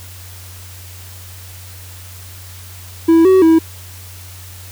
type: tone with pitch steps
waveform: triangle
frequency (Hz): 328.7 / 377.2 / 324.7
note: E4 / F#4 / E4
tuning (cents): -5 / +33 / -26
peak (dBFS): -4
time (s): 3.08-3.59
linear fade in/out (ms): 10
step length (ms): 170
effects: added 91 Hz sine -34 dBFS peak until 4.71 s + white hiss -38 dBFS RMS until 4.71 s